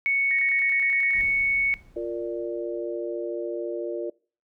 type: tone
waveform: sine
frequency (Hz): 2217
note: C#7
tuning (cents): 0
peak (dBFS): -20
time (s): 0.06-1.74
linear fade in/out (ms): 0
type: tone bursts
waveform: sine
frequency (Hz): 1900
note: A#6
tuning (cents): +33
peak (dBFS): -28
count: 9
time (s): 0.31-1.21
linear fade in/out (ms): 0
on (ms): 76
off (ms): 27
type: noise with exponential decay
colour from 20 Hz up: brown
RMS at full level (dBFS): -40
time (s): 1.15-3.73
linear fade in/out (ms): 1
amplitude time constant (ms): 560
type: chord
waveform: sine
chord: Bb major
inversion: second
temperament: equal with one note detuned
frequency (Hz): 349.2 / 463.2 / 587.3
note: F4 / Bb4 / D5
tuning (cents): 0 / -11 / 0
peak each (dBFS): -30 / -33 / -33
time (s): 1.96-4.1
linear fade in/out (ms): 5
effects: noise-tail reverb RT60 0.4 s tail -24 dB re dry